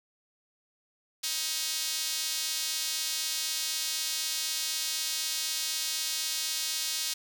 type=tone with high-pass filter; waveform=sawtooth; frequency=316 Hz; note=D#4; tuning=27 cents sharp; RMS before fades=-32 dBFS; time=1.23-7.14 s; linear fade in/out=10 ms; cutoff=4300 Hz; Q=1.3; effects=none